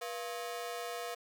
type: ring-modulated tone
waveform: sawtooth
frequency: 587.3 Hz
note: D5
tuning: in tune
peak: -31 dBFS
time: 0.01-1.15 s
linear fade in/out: 10 ms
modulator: 104 Hz
effects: 12-bit